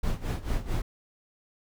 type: noise with tremolo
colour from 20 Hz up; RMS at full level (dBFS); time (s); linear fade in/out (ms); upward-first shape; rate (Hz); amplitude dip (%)
brown; -26; 0.03-0.82; 5; sine; 4.5; 85
effects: none